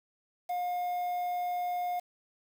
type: tone with quantisation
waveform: triangle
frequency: 714 Hz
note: F5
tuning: 38 cents sharp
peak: -28 dBFS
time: 0.49-2 s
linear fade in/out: 10 ms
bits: 8
effects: none